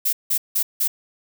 violet noise bursts, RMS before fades -20 dBFS, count 4, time 0.05-0.88 s, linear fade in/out 10 ms, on 80 ms, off 170 ms, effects none

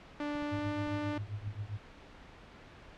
sawtooth tone with pitch glide, 293.7 to 296.8 Hz, D4 to D4, 0 to +18 cents, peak -30 dBFS, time 0.2-1.18 s, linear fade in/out 2 ms, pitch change +18 cents, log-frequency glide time 0.45-0.69 s
clicks, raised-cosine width 5 ms, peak -38 dBFS, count 6, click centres 0.353 / 0.424 / 0.588 / 0.667 / 0.874 / 1.477 s
sine tone with tremolo, 103.83 Hz, G#2, in tune, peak -33 dBFS, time 0.51-1.78 s, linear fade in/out 20 ms, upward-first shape triangle, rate 7.5 Hz, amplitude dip 100%
effects pink hiss -53 dBFS RMS until 2.97 s + low-pass 3000 Hz 12 dB/octave

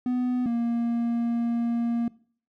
triangle tone pair in turn, 249 / 234.6 Hz, B3 / A#3, +14 / +11 cents, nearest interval minor second, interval 103 cents, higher first, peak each -21 dBFS, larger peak neither, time 0.06-0.46 / 0.46-2.08 s, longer second, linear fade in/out 2 ms, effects noise-tail reverb RT60 0.5 s tail -21 dB re dry

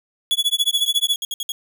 45% pulse tone with tremolo, 3397 Hz, G#7, 38 cents sharp, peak -14 dBFS, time 0.31-1.14 s, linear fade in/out 0 ms, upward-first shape sine, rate 14 Hz, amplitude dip 100%
sawtooth tone bursts, 3322 Hz, G#7, in tune, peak -20 dBFS, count 11, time 0.59-1.52 s, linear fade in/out 2 ms, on 30 ms, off 60 ms
effects none

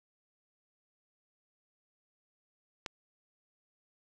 click, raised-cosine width 0.2 ms, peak -19 dBFS, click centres 2.862 s, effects none

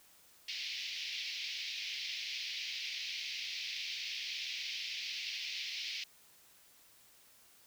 pink band-pass noise, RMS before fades -41 dBFS, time 0.48-6.04 s, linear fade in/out 5 ms, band 2200 to 5400 Hz, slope 48 dB/octave, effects white hiss -63 dBFS RMS until 7.66 s

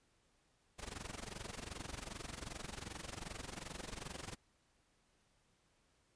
pink noise with amplitude modulation, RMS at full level -44 dBFS, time 0.78-4.36 s, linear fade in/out 20 ms, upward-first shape sine, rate 22.6 Hz, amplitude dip 85%, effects pink hiss -75 dBFS RMS until 6.15 s + resampled to 22050 Hz

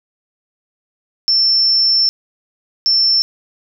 sine tone bursts at uneven times, 5370 Hz, E8, 31 cents sharp, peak -10 dBFS, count 2, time 1.28-2.09 / 2.86-3.22 s, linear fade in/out 0 ms, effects none

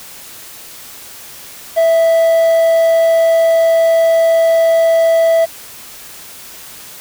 triangle tone with quantisation, 659.3 Hz, E5, in tune, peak -6 dBFS, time 1.76-5.46 s, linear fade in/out 20 ms, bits 6, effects white hiss -34 dBFS RMS until 7 s

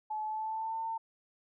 sine tone with pitch glide, 860 to 901.7 Hz, A5 to A5, -40 to +42 cents, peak -33 dBFS, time 0.1-0.98 s, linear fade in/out 10 ms, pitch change +82 cents, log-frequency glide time 0.24-0.81 s, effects none

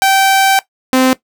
sawtooth tone pair in turn, 776 / 259 Hz, G5 / C4, -18 / -17 cents, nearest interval octave + perfect fifth, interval 1899 cents, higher first, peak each -4 dBFS, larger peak neither, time 0.02-0.59 / 0.93-1.13 s, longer first, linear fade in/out 0 ms, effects noise-tail reverb RT60 0.1 s tail -17 dB re dry

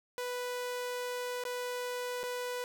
sawtooth tone with dropouts, 493.9 Hz, B4, in tune, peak -31 dBFS, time 0.18-2.64 s, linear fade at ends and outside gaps 0 ms, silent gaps 1.438-1.452 / 2.232-2.237 s, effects none

